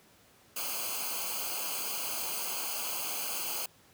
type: noise with comb filter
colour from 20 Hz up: white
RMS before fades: -35 dBFS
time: 0.56-3.66 s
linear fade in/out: 5 ms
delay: 0.54 ms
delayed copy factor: -1
effects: pink hiss -61 dBFS RMS until 3.93 s + high-pass 80 Hz 12 dB/octave